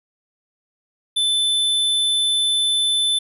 square tone, 3520 Hz, A7, in tune, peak -17 dBFS, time 1.16-3.19 s, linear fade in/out 10 ms, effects resampled to 32000 Hz

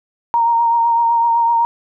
sine tone with vibrato, 931 Hz, A#5, 2 cents flat, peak -11 dBFS, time 0.34-1.65 s, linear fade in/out 0 ms, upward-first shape triangle, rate 7.9 Hz, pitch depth 27 cents each way, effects none

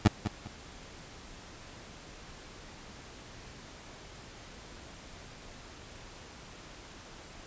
20% pulse tone with echo, 103.83 Hz, G#2, in tune, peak -12 dBFS, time 0.05-0.08 s, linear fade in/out 5 ms, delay 200 ms, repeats 2, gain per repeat -11 dB, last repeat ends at 0.48 s, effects pink hiss -49 dBFS RMS until 7.46 s + resampled to 16000 Hz

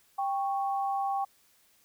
sine tone pair together, 789.8 / 1108 Hz, G5 / C#6, +13 / -1 cents, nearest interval tritone, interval 586 cents, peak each -28 / -35 dBFS, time 0.18-1.25 s, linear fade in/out 10 ms, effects white hiss -65 dBFS RMS until 1.84 s

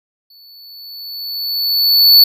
square tone with exponential growth, 4457 Hz, C#8, 9 cents sharp, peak -3 dBFS, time 0.3-2.24 s, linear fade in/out 5 ms, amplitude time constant 420 ms, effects none

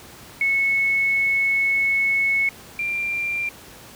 sine tone pair in turn, 2200 / 2376 Hz, C#7 / D7, -14 / +20 cents, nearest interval minor second, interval 134 cents, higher second, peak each -17 / -22 dBFS, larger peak first, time 0.41-2.49 / 2.79-3.49 s, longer first, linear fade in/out 2 ms, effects pink hiss -43 dBFS RMS until 3.95 s + high-pass 60 Hz 12 dB/octave

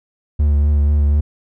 triangle tone with vibrato, 73.1 Hz, D2, 7 cents flat, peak -9 dBFS, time 0.39-1.21 s, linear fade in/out 10 ms, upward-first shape triangle, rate 4.1 Hz, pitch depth 30 cents each way, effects none

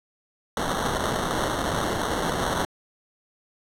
violet noise with sample-and-hold, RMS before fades -26 dBFS, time 0.57-2.65 s, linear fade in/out 2 ms, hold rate 2450 Hz, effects low-pass 12000 Hz 12 dB/octave

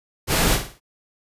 pink noise with echo, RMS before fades -19 dBFS, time 0.27-0.59 s, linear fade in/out 50 ms, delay 53 ms, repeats 4, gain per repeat -8 dB, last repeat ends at 0.802 s, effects resampled to 32000 Hz

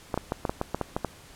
clicks, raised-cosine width 1 ms, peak -12 dBFS, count 10, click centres 0.142 / 0.176 / 0.321 / 0.452 / 0.495 / 0.614 / 0.746 / 0.813 / 0.965 / 1.047 s, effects pink hiss -50 dBFS RMS until 1.35 s + low-pass 12000 Hz 12 dB/octave

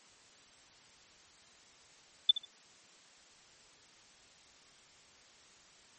sine tone with echo, 3511 Hz, A7, 4 cents flat, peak -17 dBFS, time 2.29-2.31 s, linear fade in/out 5 ms, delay 71 ms, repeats 2, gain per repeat -14 dB, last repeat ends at 2.452 s, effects white hiss -60 dBFS RMS until 5.98 s + MP3 32 kbps

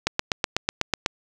click train, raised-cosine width 0.2 ms, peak -3 dBFS, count 9, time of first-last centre 0.07-1.061 s, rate 8.07 Hz, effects none

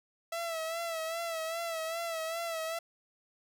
sawtooth tone with vibrato, 659.3 Hz, E5, in tune, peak -30 dBFS, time 0.32-2.79 s, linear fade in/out 5 ms, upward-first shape sine, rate 2.5 Hz, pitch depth 52 cents each way, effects none

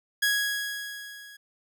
sawtooth tone with level ramp, 1661.2 Hz, G#6, in tune, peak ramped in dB -17 to -42 dBFS, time 0.22-1.37 s, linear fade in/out 10 ms, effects none

